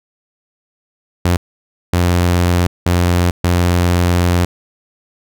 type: tone bursts at uneven times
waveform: sawtooth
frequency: 88 Hz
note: F2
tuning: 14 cents sharp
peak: -7 dBFS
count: 4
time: 1.25-1.37 / 1.93-2.67 / 2.86-3.31 / 3.44-4.45 s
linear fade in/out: 5 ms
effects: none